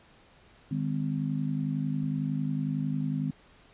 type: harmonic tone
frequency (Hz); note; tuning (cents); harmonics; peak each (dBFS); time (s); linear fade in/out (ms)
51; G#1; -31; 3 / 4 / 5; -30 / -34 / -32; 0.71-3.31; 5
effects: pink hiss -58 dBFS RMS until 3.73 s + resampled to 8000 Hz